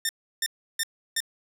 10% pulse tone bursts, 1809 Hz, A6, 48 cents sharp, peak -15 dBFS, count 4, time 0.05-1.204 s, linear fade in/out 2 ms, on 41 ms, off 330 ms, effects none

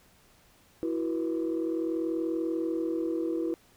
sine chord, E suspended second, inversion none, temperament equal with one note detuned, 329.6 / 370 / 483.2 Hz, E4 / F#4 / B4, 0 / 0 / -38 cents, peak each -28 / -34 / -34 dBFS, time 0.83-3.54 s, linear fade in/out 0 ms, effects tanh soft clip ceiling -21 dBFS + pink hiss -61 dBFS RMS until 3.76 s

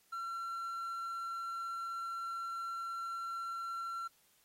triangle tone with quantisation, 1358 Hz, F6, 49 cents flat, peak -36 dBFS, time 0.12-4.08 s, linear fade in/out 10 ms, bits 11, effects white hiss -70 dBFS RMS until 4.44 s + AAC 48 kbps

